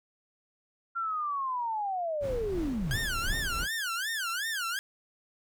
sine linear sweep, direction down, 1384 to 95.3 Hz, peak -29 dBFS, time 0.95-2.97 s, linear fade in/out 20 ms
brown noise with tremolo, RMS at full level -34 dBFS, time 2.2-3.68 s, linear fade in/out 50 ms, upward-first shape sine, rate 2.9 Hz, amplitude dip 40%
sawtooth tone with vibrato, 1568 Hz, G6, in tune, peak -27 dBFS, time 2.91-4.79 s, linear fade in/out 0 ms, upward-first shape sine, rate 2.7 Hz, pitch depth 270 cents each way
effects none

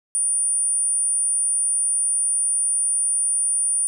sine tone, 9370 Hz, D9, 5 cents flat, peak -18 dBFS, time 0.15-3.87 s, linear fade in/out 0 ms, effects 9-bit

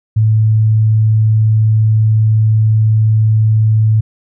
sine tone, 109.3 Hz, A2, 11 cents flat, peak -7 dBFS, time 0.16-4.01 s, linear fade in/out 10 ms, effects none

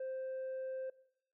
sine tone with tanh clipping, 523.3 Hz, C5, in tune, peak -39 dBFS, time 0-0.9 s, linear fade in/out 5 ms, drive 2 dB, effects noise-tail reverb RT60 0.7 s tail -20 dB re dry

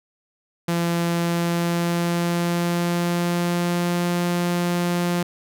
sawtooth tone with pitch glide, 170.6 to 174.89 Hz, F3 to F3, -40 to +3 cents, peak -16 dBFS, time 0.68-5.23 s, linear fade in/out 5 ms, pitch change +43 cents, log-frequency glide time 1.19-4.12 s, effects none

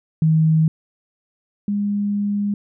sine tone pair in turn, 158.6 / 204 Hz, D#3 / G#3, +33 / -31 cents, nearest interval major third, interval 436 cents, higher second, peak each -12 / -18 dBFS, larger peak first, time 0.22-0.68 / 1.68-2.54 s, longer second, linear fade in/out 2 ms, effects none

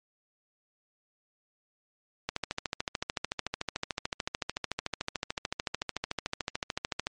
click train, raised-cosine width 0.2 ms, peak -13 dBFS, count 66, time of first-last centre 2.29-7.069 s, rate 13.6 Hz, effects MP3 48 kbps

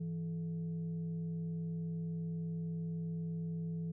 sine tone with frequency modulation, 165.3 Hz, E3, 5 cents sharp, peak -36 dBFS, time 0-3.92 s, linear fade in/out 10 ms, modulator 267 Hz, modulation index 0.31, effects none

